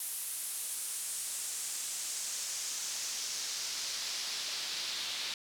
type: noise with band-pass filter sweep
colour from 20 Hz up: pink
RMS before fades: -38 dBFS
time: 0-5.34 s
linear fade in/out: 2 ms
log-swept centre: 11000 to 3900 Hz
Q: 1.8
effects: none